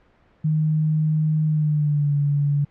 sine tone with pitch glide, 155.1 to 143.88 Hz, D#3 to D3, -5 to -35 cents, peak -17 dBFS, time 0.44-2.65 s, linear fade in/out 10 ms, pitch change -130 cents, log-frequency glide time 1.46-2.14 s, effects pink hiss -58 dBFS RMS until 2.7 s + low-pass 2000 Hz 12 dB/octave

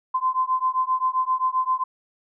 sine beating tone pair, 1028 / 1035.6 Hz, C6 / C6, -31 / -18 cents, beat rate 7.6 Hz, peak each -23 dBFS, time 0.14-1.84 s, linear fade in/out 10 ms, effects none

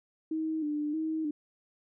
sine tone with vibrato, 307.1 Hz, D#4, 23 cents flat, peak -29 dBFS, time 0.31-1.31 s, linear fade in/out 5 ms, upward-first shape square, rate 1.6 Hz, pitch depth 54 cents each way, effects none

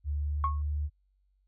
sine tone with pitch glide, 73.2 to 74.01 Hz, D2 to D2, -5 to +14 cents, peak -28 dBFS, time 0.04-0.9 s, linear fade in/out 50 ms, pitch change +19 cents, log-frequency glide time 0.16-0.44 s
sine tone with exponential decay, 1096 Hz, C#6, 20 cents flat, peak -22 dBFS, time 0.44-0.62 s, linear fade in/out 1 ms, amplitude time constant 39 ms
effects tanh soft clip ceiling -16 dBFS + added 48 Hz sine -67 dBFS peak until 1.47 s

